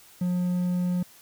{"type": "tone", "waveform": "triangle", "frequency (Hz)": 179, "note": "F3", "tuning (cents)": 43, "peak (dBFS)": -21, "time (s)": [0.21, 1.03], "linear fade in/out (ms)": 5, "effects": ["white hiss -53 dBFS RMS until 1.21 s"]}